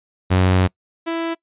sawtooth tone pair in turn, 92.5 / 331.2 Hz, F#2 / E4, 0 / +8 cents, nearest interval octave + minor seventh, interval 2208 cents, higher second, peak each -9 / -17 dBFS, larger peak first, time 0.3-0.68 / 1.06-1.35 s, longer first, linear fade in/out 20 ms, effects noise-tail reverb RT60 0.1 s tail -25 dB re dry + resampled to 8000 Hz

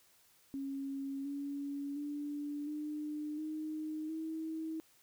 sine tone with pitch steps, 274.1 / 282.6 / 291.4 / 300.5 / 309.8 / 319.4 Hz, C#4 / C#4 / D4 / D4 / D#4 / D#4, -19 / +34 / -13 / +40 / -7 / +45 cents, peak -37 dBFS, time 0.54-4.8 s, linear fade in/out 0 ms, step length 710 ms, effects white hiss -67 dBFS RMS until 5.02 s

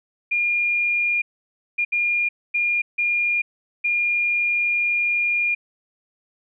sine tone bursts at uneven times, 2416 Hz, D7, 48 cents sharp, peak -18 dBFS, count 6, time 0.31-1.22 / 1.78-1.85 / 1.92-2.29 / 2.54-2.82 / 2.98-3.42 / 3.84-5.55 s, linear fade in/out 10 ms, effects none

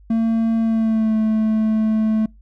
triangle tone with pitch glide, 226.1 to 218.4 Hz, A3 to A3, +47 to -13 cents, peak -13 dBFS, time 0.1-2.26 s, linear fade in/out 5 ms, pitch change -60 cents, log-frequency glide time 0.6-1.16 s, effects noise-tail reverb RT60 0.2 s tail -25 dB re dry + added 50 Hz sine -44 dBFS peak until 2.41 s

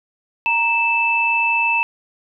sine tone pair together, 932.3 / 2637 Hz, A#5 / E7, 0 / 0 cents, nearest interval octave + tritone, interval 1800 cents, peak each -20 / -16 dBFS, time 0.46-1.83 s, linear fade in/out 0 ms, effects none

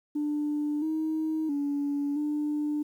sine tone with pitch steps, 296.4 / 315 / 285.8 / 297.7 Hz, D4 / D#4 / D4 / D4, +16 / +21 / -47 / +24 cents, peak -25 dBFS, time 0.15-2.83 s, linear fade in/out 10 ms, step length 670 ms, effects tanh soft clip ceiling -23 dBFS + 10-bit

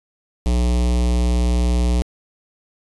square tone with notch filter, 60.3 Hz, B1, 41 cents flat, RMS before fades -17 dBFS, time 0.46-2.02 s, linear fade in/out 0 ms, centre 1500 Hz, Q 0.84, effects resampled to 24000 Hz

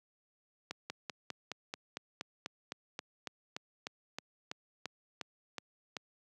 slowing click train, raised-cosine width 0.2 ms, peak -21 dBFS, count 20, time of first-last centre 0.71-5.968 s, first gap 190 ms, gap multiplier 1.04, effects high-pass 150 Hz 12 dB/octave

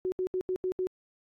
sine tone bursts at uneven times, 370 Hz, F#4, in tune, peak -27 dBFS, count 6, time 0.05-0.12 / 0.19-0.27 / 0.34-0.41 / 0.49-0.56 / 0.64-0.72 / 0.79-0.87 s, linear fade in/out 0 ms, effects AAC 48 kbps

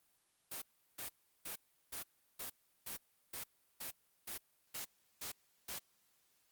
white noise bursts, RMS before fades -44 dBFS, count 12, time 0.51-5.79 s, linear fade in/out 10 ms, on 110 ms, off 360 ms, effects white hiss -75 dBFS RMS until 6.51 s + Opus 32 kbps

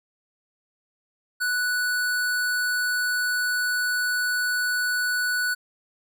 square tone, 1480 Hz, F#6, in tune, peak -23 dBFS, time 1.4-5.55 s, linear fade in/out 20 ms, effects none

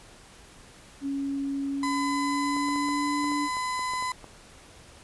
sine tone with pitch glide, 277.2 to 291.7 Hz, C#4 to D4, 0 to -12 cents, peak -27 dBFS, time 1.01-3.49 s, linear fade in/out 50 ms, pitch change +88 cents, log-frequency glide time 1.68-3.24 s
35% pulse tone, 1010 Hz, B5, 39 cents sharp, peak -26 dBFS, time 1.83-4.12 s, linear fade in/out 2 ms
clicks, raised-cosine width 1 ms, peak -28 dBFS, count 11, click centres 2.566 / 2.686 / 2.76 / 2.887 / 3.243 / 3.318 / 3.569 / 3.793 / 3.936 / 4.025 / 4.243 s
effects pink hiss -51 dBFS RMS until 5.03 s + resampled to 24000 Hz

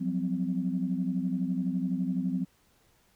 sine tone cluster, 177.4 / 189.3 / 257.1 Hz, F3 / F#3 / C4, +27 / +40 / -30 cents, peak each -31 dBFS, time 0-2.45 s, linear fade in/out 20 ms, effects tanh soft clip ceiling -17 dBFS + pink hiss -66 dBFS RMS until 3.15 s

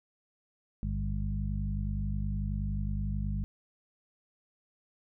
harmonic tone with a mistuned harmonic, 50.9 Hz, G#1, 34 cents flat, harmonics 1 / 2 / 3 / 4, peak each -32 / -36 / -38 / -38 dBFS, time 0.83-3.44 s, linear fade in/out 0 ms, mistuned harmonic 1, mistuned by +97 cents, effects none

